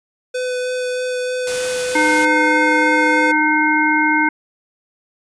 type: tone with vibrato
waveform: square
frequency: 502 Hz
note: B4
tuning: 28 cents sharp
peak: -20 dBFS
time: 0.34-3.32 s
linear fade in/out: 10 ms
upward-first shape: sine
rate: 3.2 Hz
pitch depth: 9 cents each way
type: noise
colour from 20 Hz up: white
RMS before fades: -26 dBFS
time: 1.47-2.25 s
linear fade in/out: 2 ms
type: harmonic tone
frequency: 305.7 Hz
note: D#4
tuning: 30 cents flat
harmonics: 1 / 3 / 5 / 7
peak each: -18 / -18 / -18 / -18 dBFS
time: 1.95-4.29 s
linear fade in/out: 5 ms
effects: resampled to 22050 Hz